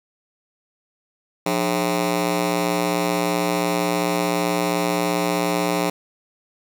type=ring-modulated tone; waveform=15% pulse; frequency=238.3 Hz; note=A#3; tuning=38 cents sharp; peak=-10 dBFS; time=1.46-5.9 s; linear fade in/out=5 ms; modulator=61.4 Hz; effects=none